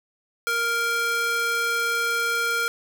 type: tone with high-pass filter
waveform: square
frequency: 466.2 Hz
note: A#4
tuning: in tune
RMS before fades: -24 dBFS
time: 0.47-2.68 s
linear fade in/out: 0 ms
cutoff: 1100 Hz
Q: 2
effects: none